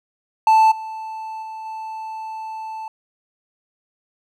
triangle tone with level steps, 880 Hz, A5, in tune, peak -8 / -26 / -28 / -26 dBFS, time 0.47-2.88 s, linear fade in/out 2 ms, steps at 0.71 / 1.42 / 1.65 s, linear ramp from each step 10 ms, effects none

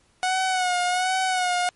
sawtooth tone with vibrato, 734 Hz, F#5, 14 cents flat, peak -17 dBFS, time 0.23-1.69 s, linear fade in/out 0 ms, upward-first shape sine, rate 1.3 Hz, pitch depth 49 cents each way, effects pink hiss -62 dBFS RMS until 1.75 s + MP3 48 kbps

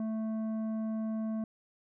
triangle tone with tanh clipping, 220 Hz, A3, in tune, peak -33 dBFS, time 0-1.44 s, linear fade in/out 2 ms, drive 13 dB, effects none

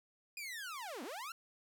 sawtooth linear two-way sweep, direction down then up, 2479 to 220 to 1408 Hz, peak -39 dBFS, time 0.37-1.32 s, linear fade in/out 2 ms, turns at 1.03 s, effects none

